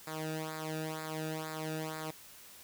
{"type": "tone with flanger", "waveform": "sawtooth", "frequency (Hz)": 157.2, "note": "D#3", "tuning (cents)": 18, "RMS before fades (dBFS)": -39, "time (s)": [0.07, 2.11], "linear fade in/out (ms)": 5, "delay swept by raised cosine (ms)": [0.33, 0.97], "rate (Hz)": 2.1, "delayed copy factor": -0.9, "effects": ["white hiss -54 dBFS RMS until 2.63 s"]}